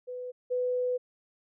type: tone pair in turn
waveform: sine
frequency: 498.5 / 498.5 Hz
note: B4 / B4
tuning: +16 / +16 cents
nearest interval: unison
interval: 0 cents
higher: neither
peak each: -35 / -26 dBFS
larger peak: second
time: 0.07-0.32 / 0.5-0.98 s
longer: second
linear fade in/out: 20 ms
effects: none